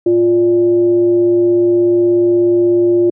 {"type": "tone with frequency modulation", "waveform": "sine", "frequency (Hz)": 350.2, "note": "F4", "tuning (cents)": 5, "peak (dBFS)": -8, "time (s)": [0.06, 3.1], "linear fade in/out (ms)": 5, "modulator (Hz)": 239, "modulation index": 0.35, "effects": ["high-pass 150 Hz 12 dB/octave"]}